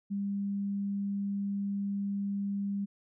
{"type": "tone", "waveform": "sine", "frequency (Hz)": 200, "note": "G3", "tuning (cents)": 35, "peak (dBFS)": -30, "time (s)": [0.1, 2.86], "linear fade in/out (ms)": 20, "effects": []}